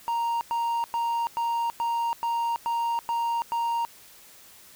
triangle tone bursts, 932.3 Hz, A#5, in tune, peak -22 dBFS, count 9, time 0.08-3.85 s, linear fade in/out 0 ms, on 330 ms, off 100 ms, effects white hiss -51 dBFS RMS until 4.75 s

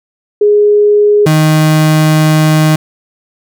sine / 35% pulse tone pair in turn, 415.3 / 155.56 Hz, G#4 / D#3, 0 / 0 cents, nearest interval octave + perfect fourth, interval 1700 cents, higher first, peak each -4 dBFS, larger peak neither, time 0.41-1.26 / 1.26-2.76 s, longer second, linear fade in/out 5 ms, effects none

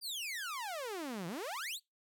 sawtooth exponential two-way sweep, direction down then up, 4897 to 160.9 to 4714 Hz, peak -35 dBFS, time 0.01-1.8 s, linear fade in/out 50 ms, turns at 1.27 s, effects noise-tail reverb RT60 0.2 s tail -25 dB re dry

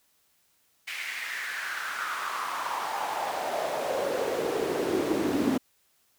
brown noise with high-pass filter sweep, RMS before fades -30 dBFS, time 0.87-5.58 s, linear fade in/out 10 ms, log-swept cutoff 2300 to 260 Hz, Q 4, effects white hiss -68 dBFS RMS until 6.18 s

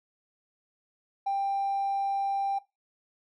sine tone with hard clipping, 790 Hz, G5, 13 cents sharp, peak -26 dBFS, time 1.26-2.59 s, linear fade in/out 10 ms, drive 1 dB, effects noise-tail reverb RT60 0.2 s tail -17 dB re dry

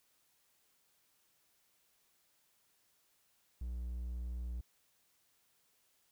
triangle tone, 60.3 Hz, B1, 41 cents flat, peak -36 dBFS, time 3.61-4.61 s, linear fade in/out 5 ms, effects white hiss -74 dBFS RMS until 6.11 s

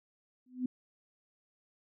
sine tone with exponential growth, 252.2 Hz, B3, 36 cents sharp, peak -27 dBFS, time 0.46-0.66 s, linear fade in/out 5 ms, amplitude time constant 43 ms, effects none

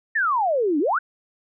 sine exponential two-way sweep, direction down then up, 1865 to 277.2 to 1608 Hz, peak -18 dBFS, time 0.15-0.99 s, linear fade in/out 10 ms, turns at 0.79 s, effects none

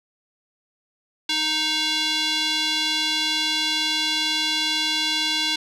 square tone with band-pass filter, 311.1 Hz, D#4, in tune, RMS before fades -23 dBFS, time 1.29-5.56 s, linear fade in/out 5 ms, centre 3700 Hz, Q 2.7, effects none

